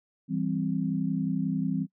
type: chord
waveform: sine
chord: C major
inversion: first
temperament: equal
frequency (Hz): 164.81 / 196 / 261.6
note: E3 / G3 / C4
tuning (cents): 0 / 0 / 0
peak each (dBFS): -30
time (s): 0.28-1.87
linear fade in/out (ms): 50
effects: noise-tail reverb RT60 0.1 s tail -23 dB re dry